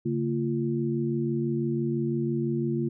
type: tone cluster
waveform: sine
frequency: 140.1 / 226.1 / 345.8 Hz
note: C#3 / A3 / F4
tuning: +19 / +47 / -17 cents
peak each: -29 dBFS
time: 0.05-2.89 s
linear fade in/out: 10 ms
effects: none